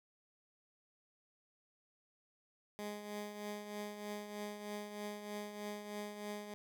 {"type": "tone with tremolo", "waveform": "15% pulse", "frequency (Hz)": 207.7, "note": "G#3", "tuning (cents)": 0, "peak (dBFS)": -34, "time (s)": [2.79, 6.54], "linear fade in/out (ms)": 0, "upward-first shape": "triangle", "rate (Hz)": 3.2, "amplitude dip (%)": 60, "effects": []}